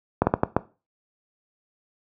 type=slowing click train; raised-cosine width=1 ms; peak=-3 dBFS; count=5; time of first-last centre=0.22-0.566 s; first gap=50 ms; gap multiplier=1.38; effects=noise-tail reverb RT60 0.3 s tail -17 dB re dry + high-pass 80 Hz 12 dB/octave